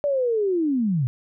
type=linear sweep; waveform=sine; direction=down; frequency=588 to 116.54 Hz; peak=-19 dBFS; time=0.04-1.07 s; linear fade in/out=0 ms; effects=none